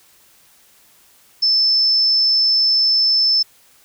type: tone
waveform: sine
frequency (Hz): 5274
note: E8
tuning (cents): 0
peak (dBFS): -12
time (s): 1.42-3.43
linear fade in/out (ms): 10
effects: white hiss -52 dBFS RMS until 3.84 s

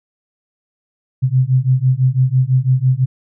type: beating tone pair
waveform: sine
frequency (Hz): 126.5 / 132.5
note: B2 / C3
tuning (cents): +42 / +22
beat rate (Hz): 6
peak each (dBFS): -14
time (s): 1.22-3.06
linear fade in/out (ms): 20
effects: none

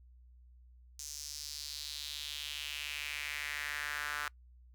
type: tone with high-pass filter sweep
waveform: sawtooth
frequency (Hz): 147.1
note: D3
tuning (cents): +3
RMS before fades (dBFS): -41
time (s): 0.99-4.28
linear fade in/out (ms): 2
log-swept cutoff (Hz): 6200 to 1400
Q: 3.1
effects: noise-tail reverb RT60 0.1 s tail -24 dB re dry + added 61 Hz sine -56 dBFS peak until 4.74 s

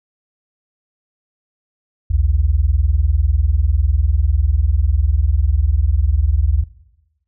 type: tone pair together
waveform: sine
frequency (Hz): 59.17 / 79.2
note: A#1 / D#2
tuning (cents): +27 / +31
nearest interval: perfect fourth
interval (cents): 504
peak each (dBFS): -15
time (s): 2.1-6.64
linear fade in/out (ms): 10
effects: noise-tail reverb RT60 0.9 s tail -18 dB re dry

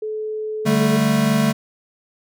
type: tone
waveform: sine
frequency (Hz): 431.3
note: A4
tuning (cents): -35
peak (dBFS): -23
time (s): 0.02-0.97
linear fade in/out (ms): 5
type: chord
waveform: square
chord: D suspended fourth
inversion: none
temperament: equal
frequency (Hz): 146.83 / 196 / 220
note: D3 / G3 / A3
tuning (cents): 0 / 0 / 0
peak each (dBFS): -22 / -22 / -18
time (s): 0.65-1.53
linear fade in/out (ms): 20
effects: none

